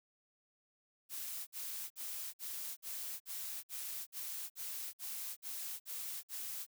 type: noise bursts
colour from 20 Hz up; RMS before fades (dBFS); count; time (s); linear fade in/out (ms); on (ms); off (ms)
blue; -43; 13; 1.09-6.666; 50; 380; 53
effects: none